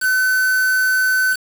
triangle tone with quantisation, 1516 Hz, F#6, 42 cents sharp, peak -12 dBFS, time 0-1.37 s, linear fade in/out 50 ms, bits 4, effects none

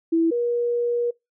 sine tone pair in turn, 329.6 / 477.9 Hz, E4 / A#4, 0 / +43 cents, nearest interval tritone, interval 643 cents, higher second, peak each -16 / -20 dBFS, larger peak first, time 0.12-0.31 / 0.31-1.11 s, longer second, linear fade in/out 10 ms, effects noise-tail reverb RT60 0.2 s tail -24 dB re dry

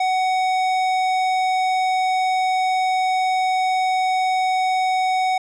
sine tone with tanh clipping, 747 Hz, F#5, 16 cents sharp, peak -19 dBFS, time 0-5.38 s, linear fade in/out 5 ms, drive 15 dB, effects none

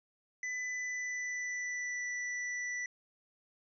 square tone with pitch glide, 2000 to 1970.2 Hz, B6 to B6, +21 to -5 cents, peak -36 dBFS, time 0.43-2.86 s, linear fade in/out 2 ms, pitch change -26 cents, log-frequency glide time 0.61-2.05 s, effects resampled to 16000 Hz

